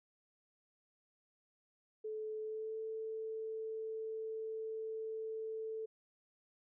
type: tone with pitch glide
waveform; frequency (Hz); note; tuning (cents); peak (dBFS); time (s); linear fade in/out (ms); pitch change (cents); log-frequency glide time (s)
sine; 433.2 to 441.5; A4 to A4; -27 to +6; -39; 2.04-5.86; 10; +33; 2.41-2.79
effects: none